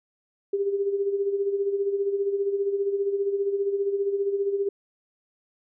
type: tone with tremolo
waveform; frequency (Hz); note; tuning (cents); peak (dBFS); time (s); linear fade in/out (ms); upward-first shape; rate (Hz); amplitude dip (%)
sine; 398.6; G4; +29; -20; 0.53-4.69; 5; sine; 15; 60
effects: none